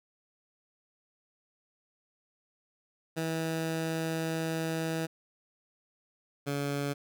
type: tone pair in turn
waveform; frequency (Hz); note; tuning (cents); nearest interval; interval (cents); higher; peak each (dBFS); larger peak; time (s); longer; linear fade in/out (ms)
15% pulse; 162.1 / 142.14; E3 / C#3; -29 / +44; major second; 227; first; -24; neither; 3.16-5.07 / 6.46-6.94; first; 20
effects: none